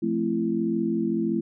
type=chord; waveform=sine; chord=F major seventh; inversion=none; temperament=equal with one note detuned; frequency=174.61 / 220 / 261.6 / 335.4 Hz; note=F3 / A3 / C4 / E4; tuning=0 / 0 / 0 / +30 cents; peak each=-32 / -26 / -31 / -26 dBFS; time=0.02-1.41 s; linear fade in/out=10 ms; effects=none